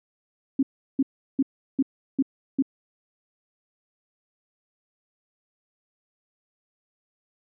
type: tone bursts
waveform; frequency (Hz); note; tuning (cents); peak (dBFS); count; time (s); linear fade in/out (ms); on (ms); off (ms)
sine; 270.3; C#4; -44; -17; 6; 0.59-2.624; 5; 39; 360
effects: none